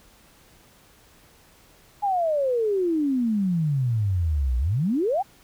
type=exponential two-way sweep; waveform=sine; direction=down then up; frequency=838 to 59 to 838 Hz; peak=-20 dBFS; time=2.02-5.23 s; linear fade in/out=20 ms; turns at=4.58 s; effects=pink hiss -55 dBFS RMS until 5.43 s